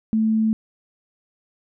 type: tone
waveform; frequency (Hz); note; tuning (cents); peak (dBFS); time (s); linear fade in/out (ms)
sine; 220; A3; 0; -16; 0.13-0.53; 0
effects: none